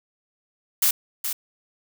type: noise with echo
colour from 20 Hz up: blue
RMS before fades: -19 dBFS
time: 0.82-0.91 s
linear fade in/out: 5 ms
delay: 420 ms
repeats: 1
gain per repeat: -8 dB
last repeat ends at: 1.33 s
effects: none